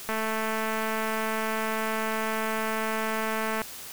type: click train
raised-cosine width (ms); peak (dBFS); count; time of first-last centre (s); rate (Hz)
0.5; -15; 777; 0.09-3.617; 220
effects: white hiss -41 dBFS RMS until 3.92 s